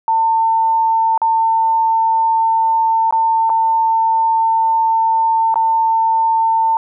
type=tone with dropouts; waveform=sine; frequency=899 Hz; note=A5; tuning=37 cents sharp; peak=-11 dBFS; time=0.08-6.77 s; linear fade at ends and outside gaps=1 ms; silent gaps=1.177-1.217 / 3.109-3.125 / 3.495-3.5 / 5.542-5.557 s; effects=none